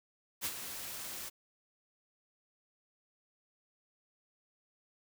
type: noise with ADSR envelope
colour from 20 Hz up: white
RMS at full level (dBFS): -34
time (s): 0.41-1.3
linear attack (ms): 45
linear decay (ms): 49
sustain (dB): -9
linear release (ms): 20
effects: none